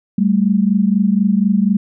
sine tone pair together, 194.6 / 218.7 Hz, G3 / A3, -12 / -10 cents, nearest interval major second, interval 202 cents, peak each -13 / -15 dBFS, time 0.18-1.77 s, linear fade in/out 5 ms, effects none

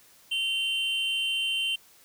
triangle tone pair together, 2764 / 3098 Hz, F7 / G7, -19 / -21 cents, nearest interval major second, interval 198 cents, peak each -28 / -26 dBFS, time 0.31-1.76 s, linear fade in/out 10 ms, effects white hiss -57 dBFS RMS until 2.04 s

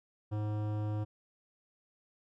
sine tone with hard clipping, 105.8 Hz, G#2, 33 cents sharp, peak -34 dBFS, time 0.31-1.05 s, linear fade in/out 20 ms, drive 16 dB, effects none

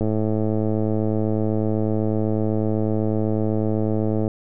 click train, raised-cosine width 2 ms, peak -10 dBFS, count 462, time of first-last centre 0.01-4.279 s, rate 108 Hz, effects none

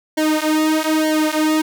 sawtooth tone with flanger, 311.1 Hz, D#4, in tune, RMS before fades -17 dBFS, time 0.17-1.62 s, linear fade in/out 10 ms, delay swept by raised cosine 0.78 to 5.18 ms, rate 1.1 Hz, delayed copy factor -0.95, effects none

